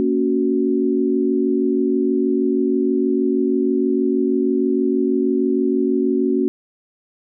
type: chord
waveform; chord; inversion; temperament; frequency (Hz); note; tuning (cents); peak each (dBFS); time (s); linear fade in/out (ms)
sine; F# major; first; just; 231.2 / 277.5 / 370; A#3 / C#4 / F#4; -14 / +2 / 0; -21 / -19 / -19; 0-6.48; 0
effects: none